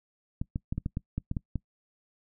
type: clicks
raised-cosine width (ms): 5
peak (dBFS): -18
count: 10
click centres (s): 0.415 / 0.559 / 0.725 / 0.78 / 0.861 / 0.971 / 1.18 / 1.314 / 1.368 / 1.557
effects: noise-tail reverb RT60 0.1 s tail -23 dB re dry

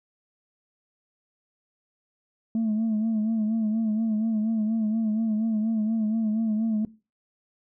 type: tone with vibrato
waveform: sine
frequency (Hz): 219.5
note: A3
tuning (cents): -4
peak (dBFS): -20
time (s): 2.55-6.85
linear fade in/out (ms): 2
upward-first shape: sine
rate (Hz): 4.2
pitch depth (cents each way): 60
effects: noise-tail reverb RT60 0.3 s tail -20 dB re dry + tanh soft clip ceiling -20 dBFS

